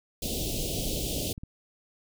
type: band-stop noise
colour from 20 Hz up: pink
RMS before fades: -31 dBFS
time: 0.22-1.33 s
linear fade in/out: 5 ms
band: 660 to 2800 Hz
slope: 48 dB/octave
type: clicks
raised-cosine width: 5 ms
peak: -27 dBFS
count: 3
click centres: 1.175 / 1.379 / 1.435 s
effects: none